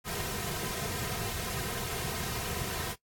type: noise with comb filter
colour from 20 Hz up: pink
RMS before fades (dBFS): -35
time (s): 0.04-2.96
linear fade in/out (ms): 50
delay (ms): 3.5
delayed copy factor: -0.65
effects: noise-tail reverb RT60 0.1 s tail -19 dB re dry + AAC 64 kbps